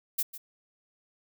violet noise with echo, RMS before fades -28 dBFS, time 0.18-0.23 s, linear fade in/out 10 ms, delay 150 ms, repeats 1, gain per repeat -14 dB, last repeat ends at 0.38 s, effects none

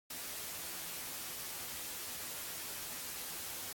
white noise with comb filter, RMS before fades -43 dBFS, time 0.1-3.73 s, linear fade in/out 5 ms, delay 12 ms, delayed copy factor +0.55, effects AAC 64 kbps

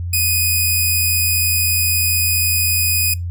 5% pulse tone, 2489 Hz, D#7, in tune, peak -5 dBFS, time 0.13-3.14 s, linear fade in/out 5 ms, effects noise-tail reverb RT60 0.2 s tail -25 dB re dry + added 87 Hz sine -21 dBFS peak until 3.3 s

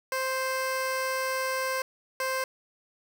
15% pulse tone pair in turn, 523.3 / 523.3 Hz, C5 / C5, 0 / 0 cents, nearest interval unison, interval 0 cents, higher neither, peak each -21 / -21 dBFS, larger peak neither, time 0.12-1.82 / 2.2-2.44 s, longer first, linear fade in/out 2 ms, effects none

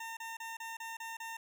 20% pulse tone bursts, 909 Hz, A#5, 44 cents flat, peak -36 dBFS, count 7, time 0-1.37 s, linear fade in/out 5 ms, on 170 ms, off 30 ms, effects none

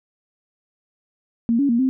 sine tone with pitch steps, 231.9 / 281.3 / 234.7 / 261.5 Hz, A#3 / C#4 / A#3 / C4, -9 / +26 / +12 / -1 cents, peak -15 dBFS, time 1.49-1.89 s, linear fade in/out 0 ms, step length 100 ms, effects none

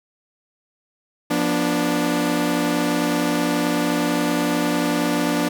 sawtooth chord, B diminished, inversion second, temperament equal with one note detuned, 174.61 / 242.6 / 293.7 Hz, F3 / B3 / D4, 0 / -31 / 0 cents, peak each -22 / -20 / -17 dBFS, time 1.3-5.49 s, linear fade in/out 10 ms, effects none

